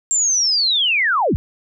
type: linear sweep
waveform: sine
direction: down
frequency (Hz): 7459 to 32.7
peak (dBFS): -14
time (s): 0.11-1.36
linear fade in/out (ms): 0
effects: none